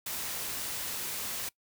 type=noise; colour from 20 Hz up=white; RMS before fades=-36 dBFS; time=0.06-1.49 s; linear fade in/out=5 ms; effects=noise-tail reverb RT60 0.1 s tail -22 dB re dry